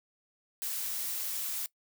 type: noise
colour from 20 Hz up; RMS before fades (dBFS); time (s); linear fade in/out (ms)
blue; -35; 0.62-1.66; 0
effects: noise-tail reverb RT60 0.1 s tail -21 dB re dry